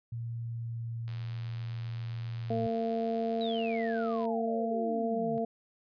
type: tone with pitch glide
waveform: sine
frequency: 116.54 to 115.6 Hz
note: A#2 to A#2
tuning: 0 to -14 cents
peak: -34 dBFS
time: 0.12-2.67 s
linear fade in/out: 5 ms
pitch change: -14 cents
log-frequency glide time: 0.36-0.91 s
type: click train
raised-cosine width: 0.2 ms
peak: -33 dBFS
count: 279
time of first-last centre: 1.08-4.254 s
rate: 87.6 Hz
type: harmonic tone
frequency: 227.6 Hz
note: A#3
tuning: 41 cents flat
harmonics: 1 / 2 / 3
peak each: -33 / -33 / -33 dBFS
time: 2.5-5.45 s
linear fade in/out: 5 ms
type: exponential sweep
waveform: sine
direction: down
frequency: 3982 to 138.6 Hz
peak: -39 dBFS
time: 3.41-5.38 s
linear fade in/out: 0 ms
effects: resampled to 11025 Hz